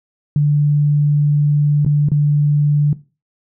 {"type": "tone with dropouts", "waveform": "sine", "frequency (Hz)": 146.83, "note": "D3", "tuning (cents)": 0, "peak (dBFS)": -10, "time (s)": [0.36, 2.93], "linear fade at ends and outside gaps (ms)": 2, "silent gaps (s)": [[1.849, 1.862], [2.087, 2.117]], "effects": ["noise-tail reverb RT60 0.3 s tail -17 dB re dry"]}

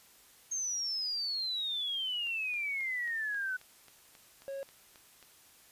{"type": "exponential sweep", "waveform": "sine", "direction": "down", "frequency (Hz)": [6470, 1486], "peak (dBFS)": -32, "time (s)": [0.51, 3.57], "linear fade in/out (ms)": 10}
{"type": "click train", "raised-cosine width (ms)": 0.2, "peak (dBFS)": -37, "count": 12, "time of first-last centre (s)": [2.27, 5.227], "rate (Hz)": 3.72}
{"type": "tone", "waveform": "triangle", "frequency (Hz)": 548, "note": "C#5", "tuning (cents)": -20, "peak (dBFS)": -35, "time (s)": [4.48, 4.63], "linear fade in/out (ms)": 0}
{"effects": ["white hiss -60 dBFS RMS until 5.71 s", "resampled to 32000 Hz"]}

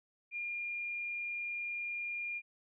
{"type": "tone", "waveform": "sine", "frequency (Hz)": 2410, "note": "D7", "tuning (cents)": 44, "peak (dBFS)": -36, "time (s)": [0.31, 2.42], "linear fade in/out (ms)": 50, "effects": []}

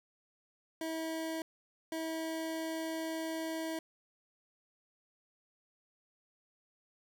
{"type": "tone bursts at uneven times", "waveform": "25% pulse", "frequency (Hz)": 322.6, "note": "E4", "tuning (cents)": -37, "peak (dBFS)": -32, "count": 2, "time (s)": [[0.81, 1.42], [1.92, 3.79]], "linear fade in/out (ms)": 2, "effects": []}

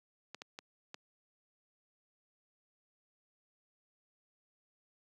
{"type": "clicks", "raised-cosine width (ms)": 0.2, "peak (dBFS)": -27, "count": 4, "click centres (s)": [0.346, 0.419, 0.589, 0.944], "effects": ["high-pass 200 Hz 12 dB/octave"]}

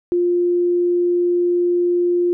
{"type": "tone", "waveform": "sine", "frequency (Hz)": 351.4, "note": "F4", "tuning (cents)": 11, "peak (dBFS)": -14, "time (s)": [0.12, 2.33], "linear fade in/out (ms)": 0, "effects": []}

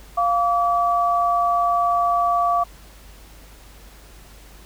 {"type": "tone pair together", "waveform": "sine", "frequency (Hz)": [698.5, 1149.6], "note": ["F5", "D6"], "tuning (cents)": [0, -37], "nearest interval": "major sixth", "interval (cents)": 863, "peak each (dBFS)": -19, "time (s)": [0.17, 2.64], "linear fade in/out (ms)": 10, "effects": ["added 50 Hz sine -44 dBFS peak until 4.65 s", "pink hiss -48 dBFS RMS until 4.65 s"]}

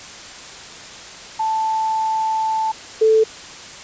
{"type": "tone pair in turn", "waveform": "sine", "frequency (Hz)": [880, 440], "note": ["A5", "A4"], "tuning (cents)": [0, 0], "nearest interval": "octave", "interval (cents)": 1200, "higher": "first", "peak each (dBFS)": [-17, -10], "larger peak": "second", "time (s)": [[1.39, 2.72], [3.01, 3.24]], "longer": "first", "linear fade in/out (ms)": 10, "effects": ["white hiss -36 dBFS RMS until 3.83 s", "resampled to 16000 Hz"]}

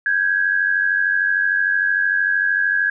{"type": "tone pair together", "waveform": "sine", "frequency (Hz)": [1568, 1661.2], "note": ["G6", "G#6"], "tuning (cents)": [0, 0], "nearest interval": "minor second", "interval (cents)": 100, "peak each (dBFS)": [-20, -17], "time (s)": [0.06, 2.9], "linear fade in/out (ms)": 2, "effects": []}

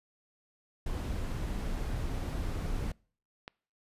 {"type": "noise", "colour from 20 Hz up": "brown", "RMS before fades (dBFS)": -34, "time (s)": [0.86, 2.92], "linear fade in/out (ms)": 5}
{"type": "click", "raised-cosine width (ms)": 0.3, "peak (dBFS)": -25, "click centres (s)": 3.479}
{"effects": ["noise-tail reverb RT60 0.5 s tail -26 dB re dry", "resampled to 32000 Hz"]}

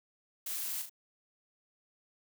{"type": "noise with echo", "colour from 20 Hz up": "blue", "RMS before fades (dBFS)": -38, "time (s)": [0.46, 0.82], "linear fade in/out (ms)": 5, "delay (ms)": 38, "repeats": 2, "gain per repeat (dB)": -6, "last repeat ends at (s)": 0.896, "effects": []}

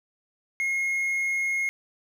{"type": "tone", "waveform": "triangle", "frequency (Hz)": 2154, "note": "C7", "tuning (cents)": 50, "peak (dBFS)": -22, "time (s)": [0.6, 1.69], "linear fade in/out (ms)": 0, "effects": []}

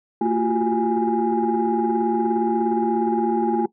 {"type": "tone cluster", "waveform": "sine", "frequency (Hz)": [226.8, 345.4, 364.9, 382, 827], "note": ["A#3", "F4", "F#4", "G4", "G#5"], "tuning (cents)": [-47, -19, -24, -45, -8], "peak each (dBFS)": [-22, -22, -26, -29, -22], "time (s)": [0.21, 3.66], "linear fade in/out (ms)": 5, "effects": ["noise-tail reverb RT60 0.1 s tail -18 dB re dry", "tanh soft clip ceiling -11 dBFS"]}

